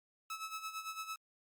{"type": "tone with tremolo", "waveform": "sawtooth", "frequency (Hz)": 1298, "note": "E6", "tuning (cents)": -27, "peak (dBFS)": -35, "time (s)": [0.3, 1.16], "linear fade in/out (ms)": 2, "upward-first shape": "sine", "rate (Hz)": 8.9, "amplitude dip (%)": 70, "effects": ["Opus 48 kbps"]}